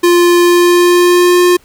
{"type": "tone with pitch glide", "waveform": "square", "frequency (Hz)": [349.2, 355.7], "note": ["F4", "F4"], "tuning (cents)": [0, 32], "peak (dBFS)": -6, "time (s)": [0.03, 1.57], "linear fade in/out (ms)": 10, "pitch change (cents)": 32, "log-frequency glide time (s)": [0.4, 1.39], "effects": ["pink hiss -48 dBFS RMS until 1.64 s"]}